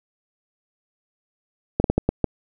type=slowing click train; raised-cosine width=2 ms; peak=-4 dBFS; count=6; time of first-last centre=1.8-2.243 s; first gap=42 ms; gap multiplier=1.38; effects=none